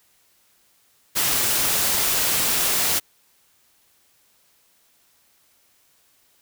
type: noise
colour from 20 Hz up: white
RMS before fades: -21 dBFS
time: 1.15-3 s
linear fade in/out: 20 ms
effects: white hiss -61 dBFS RMS until 6.41 s